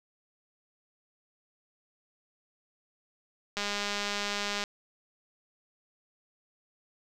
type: click train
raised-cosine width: 0.2 ms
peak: -15 dBFS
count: 219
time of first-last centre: 3.57-4.639 s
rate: 204 Hz
effects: none